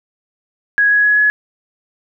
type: tone with pitch steps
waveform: sine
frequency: 1661.2 / 1671.8 / 1682.4 / 1693.2 Hz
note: G#6 / G#6 / G#6 / G#6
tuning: 0 / +11 / +22 / +33 cents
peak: -9 dBFS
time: 0.78-1.3 s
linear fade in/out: 0 ms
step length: 130 ms
effects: none